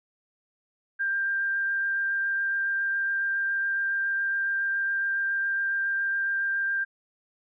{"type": "tone with vibrato", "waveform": "sine", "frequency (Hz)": 1589, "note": "G6", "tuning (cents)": 23, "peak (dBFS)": -24, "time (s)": [0.99, 6.85], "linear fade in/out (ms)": 20, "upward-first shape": "triangle", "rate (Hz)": 7.2, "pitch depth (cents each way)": 11, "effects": []}